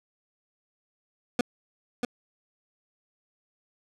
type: tone with echo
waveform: 25% pulse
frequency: 244.2 Hz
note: B3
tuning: 19 cents flat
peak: -17 dBFS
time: 1.39-1.41 s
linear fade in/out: 2 ms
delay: 640 ms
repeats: 1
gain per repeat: -5 dB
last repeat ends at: 2.05 s
effects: low-pass 9000 Hz 12 dB/octave